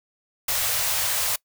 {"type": "band-stop noise", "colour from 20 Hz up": "white", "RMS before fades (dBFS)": -24, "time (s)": [0.48, 1.36], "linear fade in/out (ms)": 5, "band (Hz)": [150, 490], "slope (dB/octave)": 48, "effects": ["noise-tail reverb RT60 0.1 s tail -23 dB re dry"]}